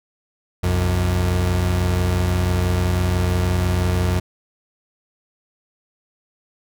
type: tone pair together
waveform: 35% pulse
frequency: 64.28 / 90.3 Hz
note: C2 / F#2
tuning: -30 / -42 cents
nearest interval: tritone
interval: 588 cents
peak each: -22 / -16 dBFS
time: 0.63-4.2 s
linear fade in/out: 10 ms
effects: none